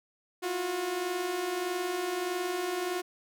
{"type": "tone pair together", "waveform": "sawtooth", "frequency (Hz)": [340, 361.6], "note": ["F4", "F#4"], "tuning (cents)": [-46, -40], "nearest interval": "minor second", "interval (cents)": 106, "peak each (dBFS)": [-34, -27], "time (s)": [0.42, 3.02], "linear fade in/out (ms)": 20, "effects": []}